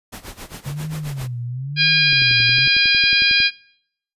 pink noise with tremolo, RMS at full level -33 dBFS, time 0.12-1.28 s, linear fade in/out 10 ms, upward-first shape sine, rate 7.5 Hz, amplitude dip 85%
sine tone with vibrato, 136.8 Hz, C#3, 23 cents flat, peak -24 dBFS, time 0.66-2.67 s, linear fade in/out 5 ms, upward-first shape sine, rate 1 Hz, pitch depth 230 cents each way
harmonic tone, 811 Hz, G#5, 41 cents flat, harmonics 2 / 3 / 4 / 5 / 6, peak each -21 / -17 / -20 / -20 / -19 dBFS, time 1.76-3.51 s, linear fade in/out 50 ms
click train, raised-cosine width 3 ms, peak -21 dBFS, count 15, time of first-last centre 2.13-3.403 s, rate 11 Hz
effects noise-tail reverb RT60 0.7 s tail -25 dB re dry + resampled to 32000 Hz

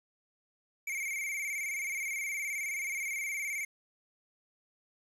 square tone with vibrato, 2217 Hz, C#7, in tune, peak -34 dBFS, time 0.87-3.65 s, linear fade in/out 5 ms, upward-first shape square, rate 19 Hz, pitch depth 65 cents each way, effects resampled to 32000 Hz + 10-bit

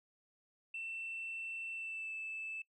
sine tone with pitch glide, 2682 to 2631 Hz, E7 to E7, +29 to -4 cents, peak -39 dBFS, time 0.74-2.62 s, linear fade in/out 5 ms, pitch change -33 cents, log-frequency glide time 1.73-2.12 s, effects noise-tail reverb RT60 0.1 s tail -22 dB re dry + tanh soft clip ceiling -36 dBFS

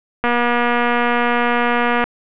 click train, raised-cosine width 0.5 ms, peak -3 dBFS, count 433, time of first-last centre 0.24-2.04 s, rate 240 Hz, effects resampled to 8000 Hz + 7-bit

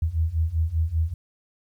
sine beating tone pair, 78.2 / 83.3 Hz, D#2 / E2, +9 / +19 cents, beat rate 5.1 Hz, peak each -25 / -23 dBFS, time 0.02-1.14 s, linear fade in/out 5 ms, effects 10-bit

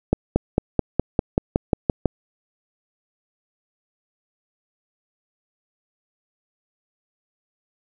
accelerating click train, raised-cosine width 2 ms, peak -3 dBFS, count 11, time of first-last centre 0.13-2.057 s, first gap 230 ms, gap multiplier 0.96, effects none

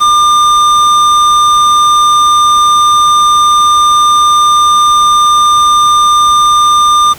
sine tone with hard clipping, 1200 Hz, D6, 37 cents sharp, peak -6 dBFS, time 0-7.14 s, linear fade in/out 20 ms, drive 12 dB, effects pink hiss -31 dBFS RMS until 7.18 s

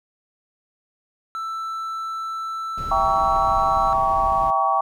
triangle tone, 1326 Hz, E6, 10 cents sharp, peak -24 dBFS, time 1.35-3.93 s, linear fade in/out 0 ms
brown noise, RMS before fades -32 dBFS, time 2.77-4.51 s, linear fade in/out 10 ms
sine chord, E diminished seventh, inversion none, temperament equal with one note detuned, 659.3 / 784 / 932.3 / 1128.1 Hz, E5 / G5 / Bb5 / Db6, 0 / 0 / 0 / +30 cents, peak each -26 / -21 / -26 / -20 dBFS, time 2.91-4.81 s, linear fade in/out 5 ms
effects none

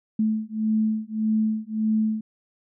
sine beating tone pair, 216.9 / 218.6 Hz, A3 / A3, -25 / -11 cents, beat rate 1.7 Hz, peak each -24 dBFS, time 0.19-2.21 s, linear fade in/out 5 ms, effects none

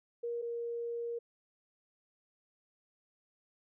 sine tone pair in turn, 472.3 / 469.8 Hz, A#4 / A#4, +23 / +13 cents, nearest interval unison, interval 10 cents, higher first, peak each -34 / -35 dBFS, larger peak first, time 0.23-0.42 / 0.42-1.19 s, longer second, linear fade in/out 10 ms, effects none

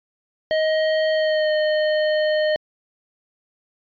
square tone with pitch glide, 628 to 614.4 Hz, D#5 to D#5, +16 to -22 cents, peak -18 dBFS, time 0.51-2.56 s, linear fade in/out 0 ms, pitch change -38 cents, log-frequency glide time 1.12-1.52 s, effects resampled to 11025 Hz

